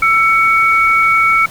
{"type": "tone pair together", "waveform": "sine", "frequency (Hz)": [1330.1, 2237], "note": ["E6", "C#7"], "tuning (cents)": [15, 15], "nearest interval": "major sixth", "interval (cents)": 900, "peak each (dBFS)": -11, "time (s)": [0.02, 1.46], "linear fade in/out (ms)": 5, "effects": ["pink hiss -34 dBFS RMS until 1.5 s"]}